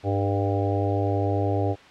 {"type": "harmonic tone with a mistuned harmonic", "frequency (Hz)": 99.8, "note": "G2", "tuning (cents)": 32, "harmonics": [1, 3, 4, 5, 6, 7, 8], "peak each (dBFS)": [-24, -29, -30, -31, -32, -32, -33], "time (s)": [0.03, 1.76], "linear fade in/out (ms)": 50, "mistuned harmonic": 5, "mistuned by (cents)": -35, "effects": ["white hiss -48 dBFS RMS until 1.9 s", "low-pass 3000 Hz 12 dB/octave"]}